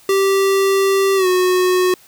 square tone with pitch glide, 390 to 366 Hz, G4 to F#4, -9 to -19 cents, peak -13 dBFS, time 0.09-1.94 s, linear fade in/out 2 ms, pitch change -110 cents, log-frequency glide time 1.16-1.27 s, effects white hiss -48 dBFS RMS until 2.07 s

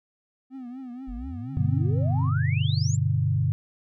triangle tone with vibrato, 253.3 Hz, B3, 44 cents sharp, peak -33 dBFS, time 0.5-2.33 s, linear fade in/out 50 ms, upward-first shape triangle, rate 4.2 Hz, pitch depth 120 cents each way
sine exponential sweep, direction up, 41.37 to 7600 Hz, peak -33 dBFS, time 1.07-2.97 s, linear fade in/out 20 ms
sine chord, G major, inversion none, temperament equal with one note detuned, 98 / 122.83 / 146.83 Hz, G2 / B2 / D3, 0 / -9 / 0 cents, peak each -25 dBFS, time 1.57-3.52 s, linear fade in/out 0 ms
effects none

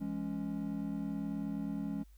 triangle chord, C# minor, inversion first, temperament equal with one note detuned, 168.96 / 207.7 / 277.2 Hz, E3 / G#3 / C#4, +43 / 0 / 0 cents, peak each -40 / -36 / -37 dBFS, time 0-2.04 s, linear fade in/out 20 ms, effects added 50 Hz sine -55 dBFS peak until 2.17 s + white hiss -72 dBFS RMS until 2.17 s

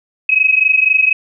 sine tone pair together, 2535 / 2559 Hz, D#7 / D#7, +32 / +48 cents, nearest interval unison, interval 16 cents, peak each -12 dBFS, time 0.29-1.13 s, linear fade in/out 5 ms, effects none

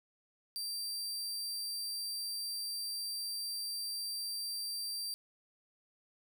sawtooth tone, 4699 Hz, D8, in tune, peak -34 dBFS, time 0.56-5.14 s, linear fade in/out 0 ms, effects 12-bit

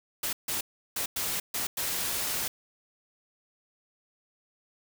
white noise bursts at uneven times, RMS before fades -31 dBFS, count 6, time 0.23-0.33 / 0.48-0.61 / 0.96-1.06 / 1.16-1.4 / 1.54-1.67 / 1.77-2.48 s, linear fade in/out 5 ms, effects none

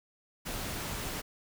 pink noise, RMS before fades -37 dBFS, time 0.45-1.22 s, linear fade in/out 20 ms, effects none

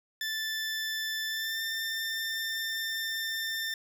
20% pulse tone with pitch glide, 1760 to 1794.9 Hz, A6 to A6, 0 to +34 cents, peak -26 dBFS, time 0.21-3.74 s, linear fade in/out 2 ms, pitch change +34 cents, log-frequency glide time 1.28-1.6 s, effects none

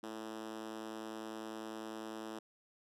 5% pulse tone with high-pass filter, 110 Hz, A2, in tune, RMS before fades -45 dBFS, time 0.03-2.39 s, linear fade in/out 5 ms, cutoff 270 Hz, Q 5.4, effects low-pass 12000 Hz 12 dB/octave

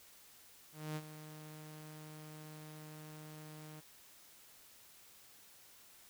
sawtooth tone with ADSR envelope, 153.9 Hz, D#3, 19 cents flat, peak -34 dBFS, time 0.72-3.81 s, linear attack 240 ms, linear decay 50 ms, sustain -12 dB, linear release 19 ms, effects white hiss -61 dBFS RMS until 6.09 s

